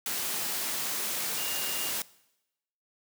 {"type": "tone in noise", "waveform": "sine", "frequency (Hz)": 2824, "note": "F7", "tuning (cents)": 19, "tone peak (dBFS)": -39, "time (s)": [1.37, 1.91], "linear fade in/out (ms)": 2, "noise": "white", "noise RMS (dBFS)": -32, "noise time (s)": [0.06, 2.02], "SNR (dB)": -10, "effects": ["noise-tail reverb RT60 0.9 s tail -21 dB re dry", "high-pass 150 Hz 12 dB/octave"]}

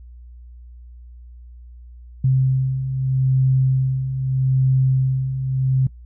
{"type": "beating tone pair", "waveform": "sine", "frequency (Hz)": [130.81, 131.61], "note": ["C3", "C3"], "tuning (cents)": [0, 11], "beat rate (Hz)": 0.8, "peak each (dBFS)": [-23, -16], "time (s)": [2.24, 5.87], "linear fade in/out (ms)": 5, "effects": ["noise-tail reverb RT60 0.1 s tail -21 dB re dry", "added 60 Hz sine -38 dBFS peak until 6.05 s"]}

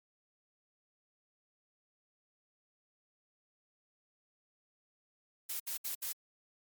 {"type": "noise bursts", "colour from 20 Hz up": "blue", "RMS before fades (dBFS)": -38, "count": 4, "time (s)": [5.49, 6.128], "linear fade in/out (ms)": 10, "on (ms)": 110, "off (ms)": 66, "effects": ["MP3 96 kbps"]}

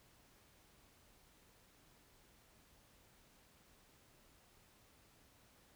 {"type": "silence", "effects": ["pink hiss -68 dBFS RMS until 5.75 s"]}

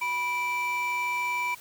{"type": "tone pair together", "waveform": "triangle", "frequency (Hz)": [982, 2336], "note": ["B5", "D7"], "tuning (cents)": [-10, -10], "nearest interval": "octave + minor third", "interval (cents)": 1500, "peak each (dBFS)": -26, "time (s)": [0.01, 1.55], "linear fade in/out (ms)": 10, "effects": ["tanh soft clip ceiling -21 dBFS", "white hiss -49 dBFS RMS until 1.6 s"]}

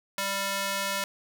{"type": "tone with high-pass filter", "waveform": "square", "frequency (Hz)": 197, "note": "G3", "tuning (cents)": 9, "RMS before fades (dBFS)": -30, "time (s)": [0.18, 1.04], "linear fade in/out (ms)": 2, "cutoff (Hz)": 850, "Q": 0.52, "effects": []}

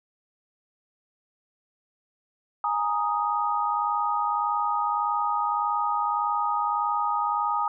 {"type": "chord", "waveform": "sine", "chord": "Ab suspended second", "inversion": "none", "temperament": "equal", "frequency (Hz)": [830.6, 932.3, 1244.5], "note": ["Ab5", "Bb5", "Eb6"], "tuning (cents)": [0, 0, 0], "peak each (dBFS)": [-28, -28, -26], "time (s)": [2.64, 7.68], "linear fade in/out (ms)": 2, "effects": []}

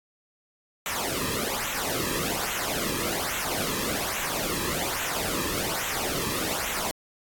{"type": "noise with flanger", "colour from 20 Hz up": "pink", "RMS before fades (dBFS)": -29, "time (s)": [0.86, 6.91], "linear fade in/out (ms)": 0, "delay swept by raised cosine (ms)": [0.2, 1.4], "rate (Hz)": 1.2, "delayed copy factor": -0.75, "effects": ["AAC 64 kbps"]}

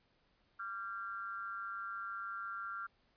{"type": "tone with amplitude modulation", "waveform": "sine", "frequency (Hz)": 1379, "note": "F6", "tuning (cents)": -22, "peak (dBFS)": -36, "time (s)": [0.59, 2.87], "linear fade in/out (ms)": 10, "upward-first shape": "sine", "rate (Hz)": 206, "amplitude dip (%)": 85, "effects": ["pink hiss -74 dBFS RMS until 3.16 s", "resampled to 11025 Hz"]}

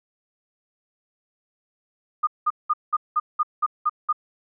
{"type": "tone bursts", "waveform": "sine", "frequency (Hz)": 1222, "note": "D#6", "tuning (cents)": -32, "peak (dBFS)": -17, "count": 9, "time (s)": [2.23, 4.128], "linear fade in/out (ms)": 10, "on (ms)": 42, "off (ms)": 190, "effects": []}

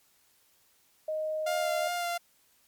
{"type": "tone", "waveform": "sine", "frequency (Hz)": 622.3, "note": "D#5", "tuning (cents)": 0, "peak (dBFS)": -29, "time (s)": [1.08, 1.88], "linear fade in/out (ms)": 5}
{"type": "tone with vibrato", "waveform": "sawtooth", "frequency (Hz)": 698.5, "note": "F5", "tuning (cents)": 0, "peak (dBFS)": -26, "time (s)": [1.46, 2.18], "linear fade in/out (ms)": 10, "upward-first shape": "sine", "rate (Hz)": 2.7, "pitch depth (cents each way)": 16}
{"effects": ["white hiss -66 dBFS RMS until 2.67 s", "MP3 96 kbps"]}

